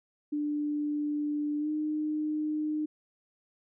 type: tone with pitch glide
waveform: sine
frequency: 295.8 to 305 Hz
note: D4 to D#4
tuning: +13 to -34 cents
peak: -28 dBFS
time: 0.32-2.86 s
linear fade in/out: 10 ms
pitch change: +53 cents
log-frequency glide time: 1.59-1.69 s
effects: none